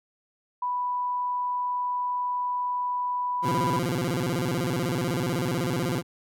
sine tone, 987.8 Hz, B5, in tune, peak -25 dBFS, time 0.62-3.79 s, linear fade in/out 5 ms
20% pulse tone with vibrato, 146.83 Hz, D3, in tune, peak -20 dBFS, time 3.42-6.03 s, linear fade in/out 50 ms, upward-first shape square, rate 16 Hz, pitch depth 290 cents each way
effects none

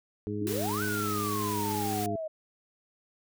harmonic tone, 104.1 Hz, G#2, 5 cents sharp, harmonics 1 / 2 / 3 / 4, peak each -36 / -36 / -36 / -36 dBFS, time 0.27-2.16 s, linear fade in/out 0 ms
sine exponential two-way sweep, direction up then down, 276 to 1530 to 617 Hz, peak -32 dBFS, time 0.41-2.28 s, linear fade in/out 10 ms, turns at 0.83 s
white noise, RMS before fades -38 dBFS, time 0.47-2.06 s, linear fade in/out 0 ms
effects none

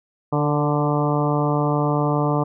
harmonic tone with a mistuned harmonic, 147.1 Hz, D3, 3 cents sharp, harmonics 1 / 2 / 3 / 4 / 5 / 6 / 7 / 8, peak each -21 / -24 / -26 / -27 / -28 / -29 / -29 / -30 dBFS, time 0.32-2.44 s, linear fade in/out 10 ms, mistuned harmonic 3, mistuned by +19 cents, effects none

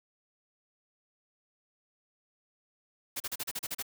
white noise bursts, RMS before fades -35 dBFS, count 9, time 3.16-3.826 s, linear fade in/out 10 ms, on 42 ms, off 36 ms, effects none

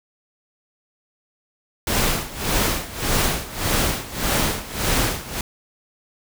pink noise with tremolo, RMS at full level -19 dBFS, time 1.87-5.41 s, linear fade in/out 2 ms, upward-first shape sine, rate 1.7 Hz, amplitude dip 85%, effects none

